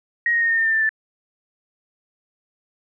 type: tone with pitch steps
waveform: sine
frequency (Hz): 1885 / 1866.6 / 1848.3 / 1830.3 / 1812.4 / 1794.7 / 1777.1 / 1759.8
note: A#6 / A#6 / A#6 / A#6 / A#6 / A6 / A6 / A6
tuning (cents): +19 / +2 / -15 / -32 / -49 / +34 / +17 / 0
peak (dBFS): -16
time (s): 0.26-0.892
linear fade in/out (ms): 2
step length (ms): 79
effects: none

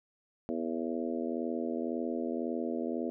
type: harmonic tone with a mistuned harmonic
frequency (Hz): 81.9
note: E2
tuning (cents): -11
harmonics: 3 / 4 / 5 / 6 / 7 / 8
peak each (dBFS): -35 / -37 / -39 / -41 / -42 / -43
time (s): 0.49-3.1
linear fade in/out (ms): 0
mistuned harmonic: 8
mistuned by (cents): +33
effects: none

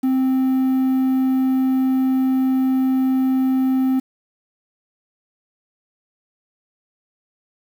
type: tone with quantisation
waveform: triangle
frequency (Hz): 261.6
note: C4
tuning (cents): 0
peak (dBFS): -13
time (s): 0.03-4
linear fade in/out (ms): 10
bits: 7
effects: none

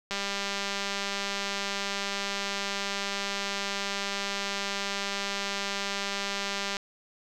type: click train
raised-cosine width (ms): 0.2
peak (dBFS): -14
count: 1326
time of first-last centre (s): 0.11-6.768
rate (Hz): 199
effects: none

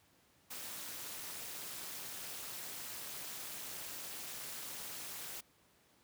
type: noise with amplitude modulation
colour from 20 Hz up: white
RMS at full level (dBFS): -42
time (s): 0.5-5.41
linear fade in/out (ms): 10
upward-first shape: sine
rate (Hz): 239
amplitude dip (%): 75
effects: pink hiss -69 dBFS RMS until 6.03 s + high-pass 80 Hz 12 dB/octave

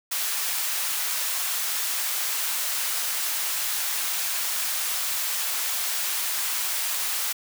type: high-pass noise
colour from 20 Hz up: white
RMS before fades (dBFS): -27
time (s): 0.11-7.33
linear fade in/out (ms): 10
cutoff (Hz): 840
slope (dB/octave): 12
effects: none

